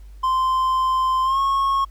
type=tone with pitch glide; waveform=triangle; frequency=1040 to 1093 Hz; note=C6 to C#6; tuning=-11 to -25 cents; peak=-15 dBFS; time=0.23-1.85 s; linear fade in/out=10 ms; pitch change=+86 cents; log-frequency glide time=1.23-1.39 s; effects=added 50 Hz sine -38 dBFS peak until 1.9 s + pink hiss -60 dBFS RMS until 1.9 s